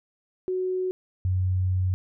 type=tone pair in turn; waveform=sine; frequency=370 / 92.5 Hz; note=F#4 / F#2; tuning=0 / 0 cents; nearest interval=2 octaves; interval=2400 cents; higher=first; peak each=-24 / -21 dBFS; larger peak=second; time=0.48-0.91 / 1.25-1.94 s; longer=second; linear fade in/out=0 ms; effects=none